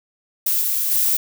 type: noise with level steps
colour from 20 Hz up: violet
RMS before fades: -19 / -21 / -18 dBFS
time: 0.46-1.17 s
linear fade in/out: 5 ms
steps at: 0.61 / 0.91 s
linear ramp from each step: 2 ms
effects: none